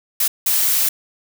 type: noise bursts at uneven times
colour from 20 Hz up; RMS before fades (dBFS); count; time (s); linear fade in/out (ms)
blue; -17; 2; 0.2-0.28 / 0.46-0.89; 5
effects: none